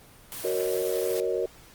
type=high-pass noise; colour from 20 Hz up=white; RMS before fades=-37 dBFS; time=0.32-1.2 s; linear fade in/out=0 ms; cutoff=100 Hz; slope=96 dB/octave
type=chord; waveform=sine; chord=D# minor seventh; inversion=first; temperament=equal with one note detuned; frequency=371.5 / 466.2 / 554.4 / 622.3 Hz; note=F#4 / A#4 / C#5 / D#5; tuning=+7 / 0 / 0 / 0 cents; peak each=-29 / -28 / -32 / -34 dBFS; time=0.44-1.46 s; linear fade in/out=5 ms
effects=pink hiss -52 dBFS RMS until 1.74 s + Opus 24 kbps